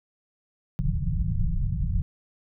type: low-pass noise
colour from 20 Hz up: pink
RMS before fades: -25 dBFS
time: 0.79-2.02 s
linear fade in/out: 0 ms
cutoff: 180 Hz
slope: 96 dB/octave
effects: none